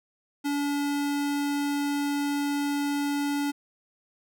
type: tone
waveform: square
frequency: 286.5 Hz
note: D4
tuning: 43 cents flat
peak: -26 dBFS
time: 0.44-3.52 s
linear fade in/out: 20 ms
effects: none